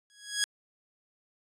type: tone with exponential growth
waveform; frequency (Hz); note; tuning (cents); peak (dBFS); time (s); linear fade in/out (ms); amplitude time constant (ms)
10% pulse; 1661.2; G#6; 0; -14; 0.1-0.44; 0; 73
effects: resampled to 22050 Hz